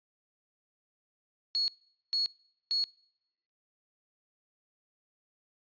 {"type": "tone bursts", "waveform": "sine", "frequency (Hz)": 4342, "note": "C#8", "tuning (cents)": -37, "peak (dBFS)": -26, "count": 3, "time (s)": [1.55, 2.84], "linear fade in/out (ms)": 0, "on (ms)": 130, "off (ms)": 450, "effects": ["noise-tail reverb RT60 0.8 s tail -26 dB re dry", "resampled to 11025 Hz"]}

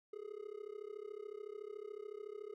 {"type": "tone with amplitude modulation", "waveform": "triangle", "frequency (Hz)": 418.5, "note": "G#4", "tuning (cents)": 13, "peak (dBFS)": -39, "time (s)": [0.13, 2.54], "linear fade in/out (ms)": 5, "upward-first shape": "sine", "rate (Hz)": 33.8, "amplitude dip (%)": 95, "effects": []}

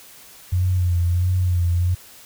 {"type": "tone with vibrato", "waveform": "sine", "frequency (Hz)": 89.1, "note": "F2", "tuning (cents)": 35, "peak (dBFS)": -16, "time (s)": [0.52, 1.95], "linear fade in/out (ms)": 10, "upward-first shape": "sine", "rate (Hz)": 1.5, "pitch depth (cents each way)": 54, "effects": ["white hiss -45 dBFS RMS until 2.25 s"]}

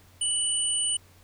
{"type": "tone pair together", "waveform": "sine", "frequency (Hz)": [2958, 9019], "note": ["F#7", "C#9"], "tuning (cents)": [-1, 29], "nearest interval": "octave + perfect fifth", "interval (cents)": 1930, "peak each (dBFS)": [-29, -25], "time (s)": [0.21, 0.97], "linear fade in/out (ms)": 5, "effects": ["added 91 Hz sine -56 dBFS peak until 1.23 s", "pink hiss -58 dBFS RMS until 1.23 s"]}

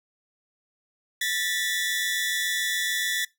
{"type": "tone cluster", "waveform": "sawtooth", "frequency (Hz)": [1771, 1953, 3455], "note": ["A6", "B6", "A7"], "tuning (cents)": [11, -20, -32], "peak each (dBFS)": [-26, -25, -27], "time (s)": [1.21, 3.25], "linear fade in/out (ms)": 5, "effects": ["noise-tail reverb RT60 0.2 s tail -21 dB re dry"]}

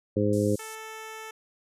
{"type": "harmonic tone", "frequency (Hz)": 103.83, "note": "G#2", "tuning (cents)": 0, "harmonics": [1, 2, 3, 4, 5], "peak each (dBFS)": [-28, -28, -28, -28, -28], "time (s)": [0.16, 0.56], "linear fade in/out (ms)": 10}
{"type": "band-pass noise", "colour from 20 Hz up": "pink", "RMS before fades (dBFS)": -46, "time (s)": [0.33, 0.75], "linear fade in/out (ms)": 0, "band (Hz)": [6100, 11000], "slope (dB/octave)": 24}
{"type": "tone", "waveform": "10% pulse", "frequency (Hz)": 440, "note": "A4", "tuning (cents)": 0, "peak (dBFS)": -30, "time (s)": [0.59, 1.31], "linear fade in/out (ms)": 5}
{"effects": ["resampled to 32000 Hz"]}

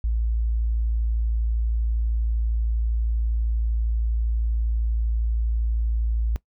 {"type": "tone", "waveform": "sine", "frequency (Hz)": 56.3, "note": "A1", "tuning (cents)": 40, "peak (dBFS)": -20, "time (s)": [0.04, 6.36], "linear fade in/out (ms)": 0, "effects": ["noise-tail reverb RT60 0.1 s tail -20 dB re dry"]}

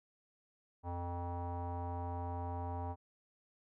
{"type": "tone with low-pass filter", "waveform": "square", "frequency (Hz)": 87.31, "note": "F2", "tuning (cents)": 0, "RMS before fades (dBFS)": -40, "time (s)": [0.83, 2.96], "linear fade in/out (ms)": 50, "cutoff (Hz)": 870, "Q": 9.9, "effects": []}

